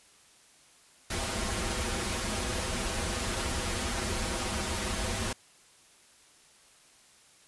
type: noise with comb filter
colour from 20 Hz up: pink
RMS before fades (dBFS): -32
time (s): 1.1-5.33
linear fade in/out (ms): 5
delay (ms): 6.9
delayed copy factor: -1
effects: white hiss -59 dBFS RMS until 7.47 s + resampled to 24000 Hz